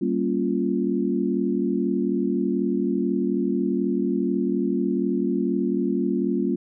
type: chord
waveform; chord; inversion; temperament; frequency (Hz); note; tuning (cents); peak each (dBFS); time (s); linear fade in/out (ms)
sine; G half-diminished seventh; none; equal with one note detuned; 194.76 / 233.1 / 277.2 / 349.2; G3 / Bb3 / Db4 / F4; -11 / 0 / 0 / 0; -26; 0.01-6.56; 10
effects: none